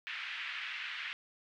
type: band-pass noise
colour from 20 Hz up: pink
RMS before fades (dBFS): -41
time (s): 0.07-1.13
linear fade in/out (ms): 0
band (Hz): 1700 to 3000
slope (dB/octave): 24
effects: none